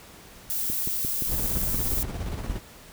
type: noise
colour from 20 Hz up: violet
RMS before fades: -28 dBFS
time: 0.5-2.03 s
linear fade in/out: 0 ms
type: click train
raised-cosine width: 3 ms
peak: -20 dBFS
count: 8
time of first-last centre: 0.7-1.92 s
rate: 5.74 Hz
type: noise with tremolo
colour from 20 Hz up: brown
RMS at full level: -29 dBFS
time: 1.26-2.61 s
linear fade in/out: 50 ms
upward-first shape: square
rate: 17 Hz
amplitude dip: 45%
effects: pink hiss -48 dBFS RMS until 2.92 s